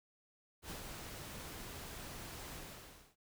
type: noise with ADSR envelope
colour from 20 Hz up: pink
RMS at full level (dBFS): -45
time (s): 0.62-3.16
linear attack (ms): 81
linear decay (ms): 96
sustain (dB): -3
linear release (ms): 620
effects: none